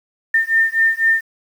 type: beating tone pair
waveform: sine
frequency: 1805 / 1809 Hz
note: A6 / A6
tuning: +44 / +48 cents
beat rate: 4 Hz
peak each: -16 dBFS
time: 0.34-1.21 s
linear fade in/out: 5 ms
effects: 7-bit